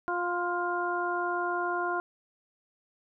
harmonic tone with a mistuned harmonic, 352.2 Hz, F4, 15 cents sharp, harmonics 1 / 2 / 3 / 4, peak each -33 / -33 / -33 / -33 dBFS, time 0.08-2 s, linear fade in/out 0 ms, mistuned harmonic 3, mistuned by -18 cents, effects none

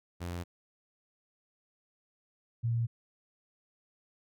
sawtooth / sine tone pair in turn, 87.31 / 116.54 Hz, F2 / A#2, 0 / 0 cents, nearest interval perfect fourth, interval 500 cents, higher second, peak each -32 / -27 dBFS, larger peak second, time 0.2-0.44 / 2.63-2.87 s, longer neither, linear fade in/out 20 ms, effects none

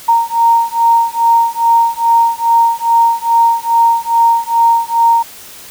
sine beating tone pair, 925 / 927.4 Hz, A#5 / A#5, -14 / -9 cents, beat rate 2.4 Hz, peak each -11 dBFS, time 0.08-5.23 s, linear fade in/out 10 ms, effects white hiss -34 dBFS RMS until 5.7 s

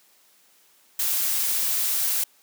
blue noise, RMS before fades -24 dBFS, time 0.99-2.24 s, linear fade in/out 5 ms, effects white hiss -59 dBFS RMS until 2.42 s + high-pass 200 Hz 12 dB/octave

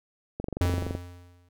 click train, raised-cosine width 2 ms, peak -18 dBFS, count 14, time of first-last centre 0.4-0.951 s, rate 23.6 Hz
square tone with exponential decay, 88.5 Hz, F2, 23 cents sharp, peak -21 dBFS, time 0.61-1.49 s, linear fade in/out 5 ms, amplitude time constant 190 ms
effects none

